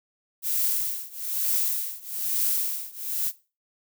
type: noise with tremolo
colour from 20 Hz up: violet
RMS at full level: -23 dBFS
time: 0.42-3.32 s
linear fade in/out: 50 ms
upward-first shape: triangle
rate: 1.1 Hz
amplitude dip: 95%
effects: noise-tail reverb RT60 0.3 s tail -17 dB re dry